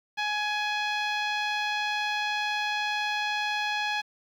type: tone with low-pass filter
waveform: 10% pulse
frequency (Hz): 838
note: G#5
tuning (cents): +15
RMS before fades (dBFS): -29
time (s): 0.17-4.02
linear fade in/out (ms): 20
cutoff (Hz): 3400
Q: 0.72
effects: 9-bit